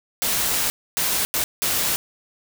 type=noise bursts at uneven times; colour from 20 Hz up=white; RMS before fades=-22 dBFS; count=4; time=0.22-0.7 / 0.97-1.25 / 1.34-1.44 / 1.62-1.96 s; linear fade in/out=0 ms; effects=none